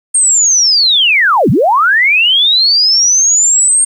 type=linear two-way sweep; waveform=sine; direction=down then up; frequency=8670 to 103.83 to 8670 Hz; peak=-6 dBFS; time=0.14-3.85 s; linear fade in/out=10 ms; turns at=1.5 s; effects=7-bit